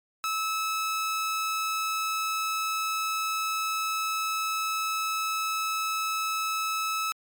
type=tone; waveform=sawtooth; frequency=1300 Hz; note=E6; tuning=24 cents flat; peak=-23 dBFS; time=0.24-7.12 s; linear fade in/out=0 ms; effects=MP3 96 kbps